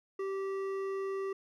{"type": "tone with hard clipping", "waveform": "sine", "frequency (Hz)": 388.6, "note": "G4", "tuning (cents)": -15, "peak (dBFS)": -35, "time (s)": [0.19, 1.33], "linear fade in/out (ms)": 5, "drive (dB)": 10, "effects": []}